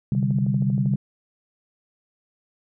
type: chord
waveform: sine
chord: C suspended second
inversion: none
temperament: equal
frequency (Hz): 130.81 / 146.83 / 196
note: C3 / D3 / G3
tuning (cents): 0 / 0 / 0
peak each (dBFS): -22 / -25 / -23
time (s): 0.12-0.96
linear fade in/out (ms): 2
type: click train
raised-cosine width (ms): 2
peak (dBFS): -26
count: 11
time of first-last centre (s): 0.15-0.937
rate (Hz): 12.7
effects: none